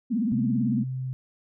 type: tone with vibrato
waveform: sine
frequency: 226.9 Hz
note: A#3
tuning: 47 cents flat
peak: -22 dBFS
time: 0.1-0.84 s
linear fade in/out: 20 ms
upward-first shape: triangle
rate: 18 Hz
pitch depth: 240 cents each way
type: tone with pitch glide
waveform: sine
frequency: 130.81 to 129.68 Hz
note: C3 to C3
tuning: 0 to -15 cents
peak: -28 dBFS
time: 0.32-1.13 s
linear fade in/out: 0 ms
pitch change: -15 cents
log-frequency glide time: 0.44-0.94 s
effects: none